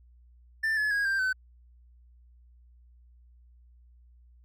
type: tone with pitch steps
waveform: triangle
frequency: 1778 / 1709.5 / 1643.7 / 1580.4 / 1519.5 Hz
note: A6 / G#6 / G#6 / G6 / F#6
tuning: +18 / +50 / -18 / +14 / +46 cents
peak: -23 dBFS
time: 0.63-1.33 s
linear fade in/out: 10 ms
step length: 140 ms
effects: added 60 Hz sine -54 dBFS peak until 4.44 s